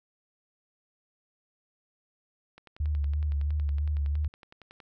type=click train; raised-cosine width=0.3 ms; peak=-33 dBFS; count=25; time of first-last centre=2.58-4.802 s; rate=10.8 Hz
type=tone with vibrato; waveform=sine; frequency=73.42 Hz; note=D2; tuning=in tune; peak=-25 dBFS; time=2.8-4.28 s; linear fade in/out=5 ms; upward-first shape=sine; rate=3 Hz; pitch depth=48 cents each way
effects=none